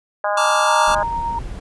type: harmonic tone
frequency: 205.3 Hz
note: G#3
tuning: 20 cents flat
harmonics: 3 / 4 / 5 / 6 / 7 / 8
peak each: -21 / -23 / -25 / -27 / -28 / -29 dBFS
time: 0.24-1.03 s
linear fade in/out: 2 ms
type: chord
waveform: square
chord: Bb major seventh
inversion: third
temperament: just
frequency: 874.1 / 932.3 / 1165.4 / 1398.5 Hz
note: A5 / Bb5 / D6 / F6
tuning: -12 / 0 / -14 / +2 cents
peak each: -25 / -25 / -20 / -24 dBFS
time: 0.37-0.95 s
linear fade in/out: 5 ms
type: tone with tremolo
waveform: sine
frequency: 930 Hz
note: A#5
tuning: 4 cents flat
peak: -19 dBFS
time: 0.67-1.39 s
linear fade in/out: 5 ms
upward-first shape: triangle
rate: 8.7 Hz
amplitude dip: 30%
type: noise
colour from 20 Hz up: brown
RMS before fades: -30 dBFS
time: 0.87-1.6 s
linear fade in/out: 10 ms
effects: resampled to 24000 Hz